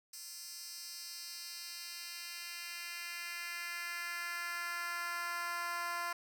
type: tone with high-pass filter sweep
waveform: 10% pulse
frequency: 345.7 Hz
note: F4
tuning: 18 cents flat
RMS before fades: -42 dBFS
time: 0.13-6.13 s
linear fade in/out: 5 ms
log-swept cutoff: 6400 to 930 Hz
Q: 1.5
effects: none